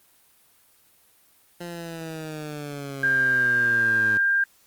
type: linear sweep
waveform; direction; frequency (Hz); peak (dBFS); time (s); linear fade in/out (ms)
15% pulse; down; 174.61 to 104.6; -26; 1.6-4.18; 10
type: tone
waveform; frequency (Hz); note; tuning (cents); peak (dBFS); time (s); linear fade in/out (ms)
sine; 1597; G6; +32; -18; 3.03-4.44; 5
effects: white hiss -59 dBFS RMS until 4.66 s + Opus 32 kbps